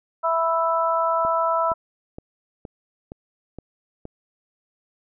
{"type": "harmonic tone", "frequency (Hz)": 329.6, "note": "E4", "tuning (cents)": 0, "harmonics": [2, 3, 4], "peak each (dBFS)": [-23, -23, -23], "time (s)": [0.23, 1.74], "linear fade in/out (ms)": 20}
{"type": "click train", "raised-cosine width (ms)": 2, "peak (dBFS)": -22, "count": 7, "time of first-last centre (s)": [1.25, 4.054], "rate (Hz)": 2.14}
{"effects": []}